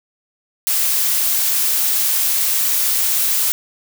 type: noise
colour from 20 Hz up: blue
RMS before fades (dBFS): -17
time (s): 0.67-3.52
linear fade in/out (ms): 0
effects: none